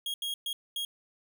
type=tone bursts at uneven times; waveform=45% pulse; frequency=3275 Hz; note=G#7; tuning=25 cents flat; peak=-31 dBFS; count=4; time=0.06-0.14 / 0.22-0.34 / 0.46-0.53 / 0.76-0.85 s; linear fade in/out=2 ms; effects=none